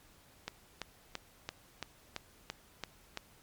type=click train; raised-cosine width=0.2 ms; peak=-20 dBFS; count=9; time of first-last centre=0.48-3.174 s; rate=2.97 Hz; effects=pink hiss -62 dBFS RMS until 3.42 s + MP3 96 kbps